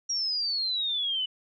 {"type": "exponential sweep", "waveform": "sine", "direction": "down", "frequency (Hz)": [5700, 2960], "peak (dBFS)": -26, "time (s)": [0.09, 1.26], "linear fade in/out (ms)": 10, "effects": []}